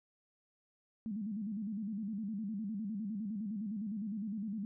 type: tone with vibrato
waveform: sine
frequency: 209.4 Hz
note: G#3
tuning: 15 cents sharp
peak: -36 dBFS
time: 1.06-4.65 s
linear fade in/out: 0 ms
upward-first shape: square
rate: 9.8 Hz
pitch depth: 110 cents each way
effects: none